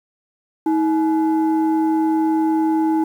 sine tone pair together, 319.1 / 852 Hz, D#4 / G#5, +44 / +44 cents, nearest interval octave + perfect fourth, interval 1700 cents, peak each -14 / -21 dBFS, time 0.66-3.04 s, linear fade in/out 5 ms, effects tanh soft clip ceiling -11 dBFS + 8-bit

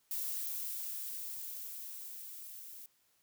violet noise with level ramp, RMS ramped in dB -37 to -50 dBFS, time 0.11-2.86 s, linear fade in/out 2 ms, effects white hiss -73 dBFS RMS until 3.22 s

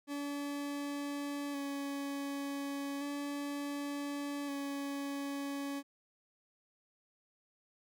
40% pulse tone with vibrato, 283.1 Hz, C#4, 37 cents sharp, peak -36 dBFS, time 0.07-5.83 s, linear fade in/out 50 ms, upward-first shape square, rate 0.34 Hz, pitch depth 17 cents each way, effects none

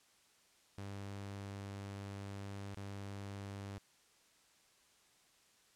sawtooth tone with dropouts, 99.5 Hz, G2, 26 cents sharp, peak -40 dBFS, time 0.78-3.78 s, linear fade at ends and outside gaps 0 ms, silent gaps 2.745-2.771 s, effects white hiss -69 dBFS RMS until 5.75 s + low-pass 9000 Hz 12 dB/octave

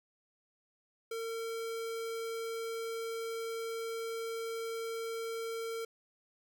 square tone, 455.2 Hz, A#4, 41 cents flat, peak -37 dBFS, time 1.11-5.85 s, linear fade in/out 5 ms, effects none

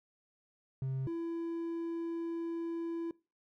triangle tone pair in turn, 132.7 / 334.4 Hz, C3 / E4, +25 / +25 cents, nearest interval octave + major third, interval 1600 cents, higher second, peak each -30 / -32 dBFS, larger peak first, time 0.82-1.07 / 1.07-3.11 s, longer second, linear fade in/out 2 ms, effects noise-tail reverb RT60 0.3 s tail -23 dB re dry + tanh soft clip ceiling -26 dBFS

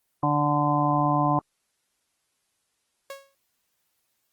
harmonic tone, 146.83 Hz, D3, in tune, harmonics 1 / 2 / 4 / 5 / 6 / 7, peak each -26 / -26 / -31 / -26 / -30 / -25 dBFS, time 0.23-1.39 s, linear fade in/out 2 ms
sawtooth tone with exponential decay, 550 Hz, C#5, 14 cents flat, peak -29 dBFS, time 3.1-3.35 s, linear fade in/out 2 ms, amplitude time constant 54 ms
effects white hiss -74 dBFS RMS until 4.32 s + Opus 24 kbps

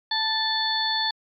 harmonic tone, 880 Hz, A5, in tune, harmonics 1 / 2 / 4 / 5, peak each -28 / -29 / -27 / -26 dBFS, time 0.11-1.11 s, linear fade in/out 5 ms, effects MP3 96 kbps

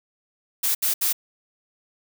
blue noise bursts, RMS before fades -22 dBFS, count 3, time 0.63-1.13 s, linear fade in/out 10 ms, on 120 ms, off 70 ms, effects none

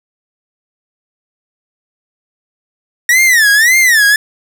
45% pulse tone with vibrato, 1864.7 Hz, A#6, in tune, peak -6 dBFS, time 3.09-4.16 s, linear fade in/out 2 ms, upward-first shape sine, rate 1.8 Hz, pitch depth 220 cents each way, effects none

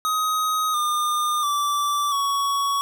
square tone with pitch steps, 1258 / 1210.2 / 1164.3 / 1120.1 Hz, D#6 / D#6 / D6 / C#6, +19 / -48 / -15 / +18 cents, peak -21 dBFS, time 0.05-2.81 s, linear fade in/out 0 ms, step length 690 ms, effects none

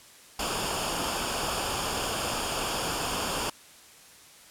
pink noise with comb filter, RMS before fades -30 dBFS, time 0.39-3.5 s, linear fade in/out 5 ms, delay 0.5 ms, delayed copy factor -0.65, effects white hiss -52 dBFS RMS until 4.5 s + low-pass 11000 Hz 12 dB/octave

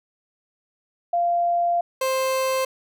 sine / 30% pulse tone pair in turn, 693 / 524.9 Hz, F5 / C5, -14 / +5 cents, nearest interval perfect fourth, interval 481 cents, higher first, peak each -18 dBFS, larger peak neither, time 1.13-1.81 / 2.01-2.65 s, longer first, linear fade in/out 5 ms, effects none

